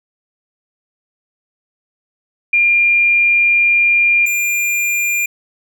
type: tone pair in turn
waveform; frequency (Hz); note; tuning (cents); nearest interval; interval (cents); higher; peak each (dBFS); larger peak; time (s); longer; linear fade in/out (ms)
sine / square; 2400 / 2400; D7 / D7; +37 / +37; unison; 0; neither; -9 / -15; first; 2.53-4.26 / 4.26-5.26; first; 5
effects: none